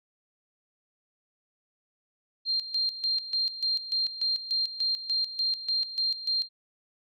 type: tone with tremolo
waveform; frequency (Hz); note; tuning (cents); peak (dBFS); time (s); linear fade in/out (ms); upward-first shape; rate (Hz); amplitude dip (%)
sine; 4186; C8; 0; -24; 2.45-6.49; 50; square; 3.4; 75
effects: none